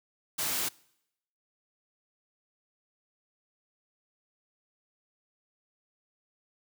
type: noise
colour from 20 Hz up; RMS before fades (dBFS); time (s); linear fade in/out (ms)
white; -31; 0.38-0.69; 10
effects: noise-tail reverb RT60 0.8 s tail -24 dB re dry + high-pass 80 Hz 12 dB/octave